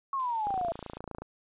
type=exponential sweep; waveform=sine; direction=down; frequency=1115 to 659.3 Hz; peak=-28 dBFS; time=0.13-0.72 s; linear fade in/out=2 ms
type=noise with tremolo; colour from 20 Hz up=violet; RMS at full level=-39 dBFS; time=0.19-0.98 s; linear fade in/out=2 ms; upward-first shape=sine; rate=20 Hz; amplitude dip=40%
type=click train; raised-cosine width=1 ms; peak=-25 dBFS; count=22; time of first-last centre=0.47-1.22 s; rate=28 Hz
effects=resampled to 8000 Hz